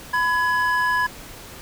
triangle tone pair together, 1001 / 1683.5 Hz, B5 / G#6, +23 / +23 cents, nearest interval major sixth, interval 900 cents, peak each -19 dBFS, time 0.13-1.07 s, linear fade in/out 10 ms, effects pink hiss -40 dBFS RMS until 1.61 s

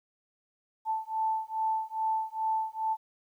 sine beating tone pair, 880 / 882.4 Hz, A5 / A5, 0 / +5 cents, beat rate 2.4 Hz, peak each -31 dBFS, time 0.85-2.97 s, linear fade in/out 50 ms, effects 11-bit

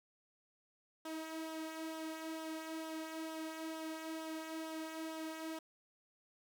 sawtooth tone with flanger, 319.4 Hz, D#4, 45 cents sharp, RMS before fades -44 dBFS, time 1.05-5.59 s, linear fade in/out 5 ms, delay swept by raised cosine 0.43 to 2.93 ms, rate 2.2 Hz, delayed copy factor -0.5, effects none

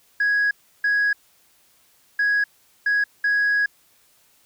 sine tone bursts at uneven times, 1661.2 Hz, G#6, in tune, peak -15 dBFS, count 5, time 0.2-0.51 / 0.84-1.13 / 2.19-2.44 / 2.86-3.04 / 3.24-3.66 s, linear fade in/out 5 ms, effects tanh soft clip ceiling -15 dBFS + white hiss -59 dBFS RMS until 4.45 s

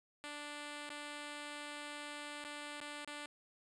5% pulse tone with dropouts, 293.7 Hz, D4, in tune, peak -33 dBFS, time 0.24-3.26 s, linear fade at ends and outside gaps 0 ms, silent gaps 0.892-0.902 / 2.44-2.447 / 2.803-2.814 / 3.047-3.076 s, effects resampled to 22050 Hz + 11-bit

